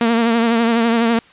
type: tone with vibrato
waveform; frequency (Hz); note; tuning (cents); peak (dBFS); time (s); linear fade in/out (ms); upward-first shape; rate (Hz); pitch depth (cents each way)
sawtooth; 231; A#3; -16; -9; 0.01-1.19; 2; triangle; 12; 53
effects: white hiss -47 dBFS RMS until 1.32 s + resampled to 8000 Hz